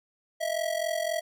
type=ring-modulated tone; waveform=square; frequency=650 Hz; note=E5; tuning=24 cents flat; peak=-25 dBFS; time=0.4-1.21 s; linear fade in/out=20 ms; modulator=21.9 Hz; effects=none